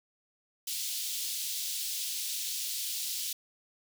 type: high-pass noise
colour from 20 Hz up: pink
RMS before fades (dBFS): -35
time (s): 0.67-3.33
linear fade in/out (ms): 5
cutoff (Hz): 3400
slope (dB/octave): 24
effects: none